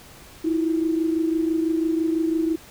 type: tone pair together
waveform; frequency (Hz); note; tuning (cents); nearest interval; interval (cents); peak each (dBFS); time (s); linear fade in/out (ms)
sine; 322.1 / 348.1; E4 / F4; -40 / -6; minor second; 134; -20 / -27; 0.44-2.56; 10
effects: pink hiss -46 dBFS RMS until 2.7 s